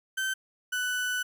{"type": "tone pair in turn", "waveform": "35% pulse", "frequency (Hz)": [1544, 1491.4], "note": ["G6", "F#6"], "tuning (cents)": [-27, 13], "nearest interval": "minor second", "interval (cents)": 60, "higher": "first", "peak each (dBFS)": -26, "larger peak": "neither", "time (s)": [[0.17, 0.34], [0.72, 1.23]], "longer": "second", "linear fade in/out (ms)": 10, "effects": []}